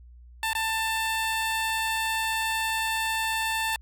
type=tone with dropouts; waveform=15% pulse; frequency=889 Hz; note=A5; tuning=18 cents sharp; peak=-19 dBFS; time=0.43-3.76 s; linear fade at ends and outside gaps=1 ms; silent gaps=0.532-0.551 s; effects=added 60 Hz sine -46 dBFS peak until 3.81 s + AAC 64 kbps